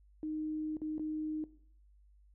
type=tone with dropouts; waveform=sine; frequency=309.1 Hz; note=D#4; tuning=11 cents flat; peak=-35 dBFS; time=0.23-1.44 s; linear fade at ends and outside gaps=1 ms; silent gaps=0.769-0.817 / 0.981-0.995 s; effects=noise-tail reverb RT60 0.6 s tail -18 dB re dry + added 50 Hz sine -60 dBFS peak until 2.34 s